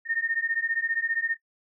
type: beating tone pair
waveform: sine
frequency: 1823 / 1838 Hz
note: A#6 / A#6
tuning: -39 / -25 cents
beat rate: 15 Hz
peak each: -28 dBFS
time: 0.05-1.37 s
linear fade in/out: 50 ms
effects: noise-tail reverb RT60 0.1 s tail -18 dB re dry